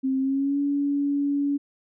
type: tone with pitch glide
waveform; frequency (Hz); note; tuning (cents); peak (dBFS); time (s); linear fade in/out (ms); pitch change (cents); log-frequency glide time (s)
sine; 265 to 284; C4 to C#4; +22 to +42; -21; 0.03-1.58; 20; +120; 0.19-0.59
effects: none